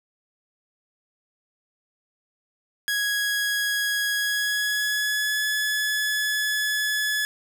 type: tone with pitch glide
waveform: sawtooth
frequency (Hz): 1661.2 to 1708.9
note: G#6 to G#6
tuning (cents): 0 to +49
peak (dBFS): -19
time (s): 2.88-7.25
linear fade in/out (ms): 0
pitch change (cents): +49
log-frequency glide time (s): 4.14-5.42
effects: none